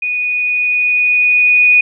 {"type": "tone with level ramp", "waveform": "sine", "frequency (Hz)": 2472, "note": "D#7", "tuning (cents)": -12, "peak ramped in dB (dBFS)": [-15, -5], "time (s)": [0.02, 1.81], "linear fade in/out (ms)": 5, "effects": []}